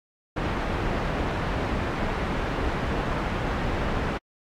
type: low-pass noise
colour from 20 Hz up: pink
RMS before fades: -27 dBFS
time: 0.36-4.18 s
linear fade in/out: 10 ms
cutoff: 1800 Hz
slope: 12 dB/octave
effects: AAC 64 kbps